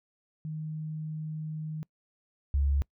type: tone pair in turn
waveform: sine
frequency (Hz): 155.56 / 70.14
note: D#3 / C#2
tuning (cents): 0 / +21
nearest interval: octave + major second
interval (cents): 1379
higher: first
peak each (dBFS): -33 / -23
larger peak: second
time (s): 0.45-1.83 / 2.54-2.82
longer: first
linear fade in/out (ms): 0
effects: noise-tail reverb RT60 0.1 s tail -25 dB re dry